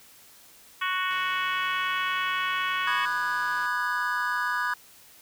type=harmonic tone; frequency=370.3 Hz; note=F#4; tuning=1 cent sharp; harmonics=3 / 4 / 5 / 6 / 7 / 8 / 9; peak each=-29 / -31 / -33 / -35 / -36 / -37 / -38 dBFS; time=0.81-3.06 s; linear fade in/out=10 ms
type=click train; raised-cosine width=0.2 ms; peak=-29 dBFS; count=383; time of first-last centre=1.11-3.657 s; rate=150 Hz
type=chord; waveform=triangle; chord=G# minor seventh; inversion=first; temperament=equal with one note detuned; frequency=987.8 / 1214.7 / 1480 / 1661.2 Hz; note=B5 / D#6 / F#6 / G#6; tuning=0 / -42 / 0 / 0 cents; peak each=-29 / -30 / -29 / -28 dBFS; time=2.87-4.74 s; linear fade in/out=5 ms
effects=white hiss -53 dBFS RMS until 5.21 s